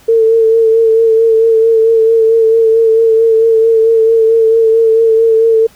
sine tone with vibrato, 450 Hz, A4, 39 cents sharp, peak -5 dBFS, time 0.08-5.67 s, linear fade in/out 10 ms, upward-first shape sine, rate 4.5 Hz, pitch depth 26 cents each way, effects pink hiss -44 dBFS RMS until 5.75 s

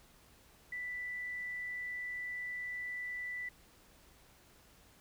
sine tone, 1978 Hz, B6, 2 cents sharp, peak -38 dBFS, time 0.72-3.49 s, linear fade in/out 5 ms, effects added 60 Hz sine -70 dBFS peak until 5 s + pink hiss -63 dBFS RMS until 5 s

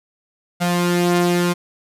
sawtooth tone pair together, 175.36 / 351.6 Hz, F3 / F4, +7 / +12 cents, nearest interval octave, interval 1205 cents, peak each -13 / -17 dBFS, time 0.6-1.54 s, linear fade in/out 20 ms, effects resampled to 32000 Hz

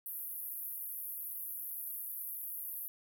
pink band-pass noise, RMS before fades -42 dBFS, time 0.06-2.88 s, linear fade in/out 0 ms, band 11000 to 16000 Hz, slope 96 dB/octave, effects none

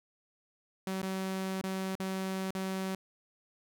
sawtooth tone with dropouts, 190 Hz, F#3, 46 cents sharp, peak -29 dBFS, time 0.87-2.95 s, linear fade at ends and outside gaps 2 ms, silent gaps 1.017-1.029 / 1.614-1.638 / 1.953-1.999 / 2.507-2.55 s, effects none

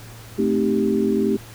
sine chord, A half-diminished seventh, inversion none, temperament equal, 220 / 261.6 / 311.1 / 392 Hz, A3 / C4 / Eb4 / G4, 0 / 0 / 0 / 0 cents, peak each -21 / -24 / -25 / -21 dBFS, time 0.38-1.37 s, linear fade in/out 10 ms, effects added 113 Hz sine -40 dBFS peak until 1.54 s + pink hiss -43 dBFS RMS until 1.54 s

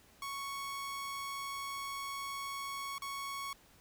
sawtooth tone with dropouts, 1108.7 Hz, C#6, in tune, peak -35 dBFS, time 0.22-3.53 s, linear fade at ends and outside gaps 2 ms, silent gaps 2.982-3.02 s, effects pink hiss -63 dBFS RMS until 3.8 s

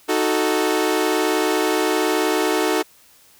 sawtooth chord, D# diminished, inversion none, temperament equal, 311.1 / 370 / 440 Hz, D#4 / F#4 / A4, 0 / 0 / 0 cents, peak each -18 dBFS, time 0.08-2.83 s, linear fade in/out 20 ms, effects white hiss -52 dBFS RMS until 3.39 s

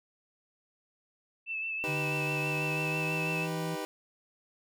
sine tone with vibrato, 2637 Hz, E7, in tune, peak -32 dBFS, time 1.46-3.48 s, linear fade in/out 50 ms, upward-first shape sine, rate 6.1 Hz, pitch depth 26 cents each way
25% pulse chord, Eb augmented, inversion none, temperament equal, 311.1 / 392 / 493.9 Hz, Eb4 / G4 / B4, 0 / 0 / 0 cents, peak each -35 dBFS, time 1.84-3.85 s, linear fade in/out 0 ms
sine tone with pitch glide, 147 to 164.05 Hz, D3 to E3, +2 to -8 cents, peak -34 dBFS, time 1.87-3.76 s, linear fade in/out 20 ms, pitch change +190 cents, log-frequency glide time 2.4-3.42 s
effects none

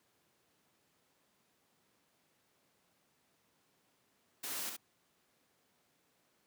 white noise with echo, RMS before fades -41 dBFS, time 4.43-4.7 s, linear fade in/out 10 ms, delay 68 ms, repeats 1, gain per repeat -4 dB, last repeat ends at 4.768 s, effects pink hiss -74 dBFS RMS until 6.46 s + high-pass 150 Hz 12 dB/octave

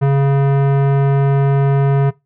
sine tone with tanh clipping, 138.59 Hz, C#3, in tune, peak -12 dBFS, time 0.01-2.11 s, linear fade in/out 20 ms, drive 18 dB, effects noise-tail reverb RT60 0.2 s tail -20 dB re dry

